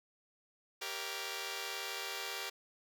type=chord; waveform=5% pulse; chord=G diminished seventh; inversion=none; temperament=just; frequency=392 / 470.4 / 564.5 / 677.4 Hz; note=G4 / Bb4 / Db5 / Fb5; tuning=0 / +16 / +31 / +47 cents; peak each=-32 / -32 / -36 / -38 dBFS; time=0.81-2.5 s; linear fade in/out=10 ms; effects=none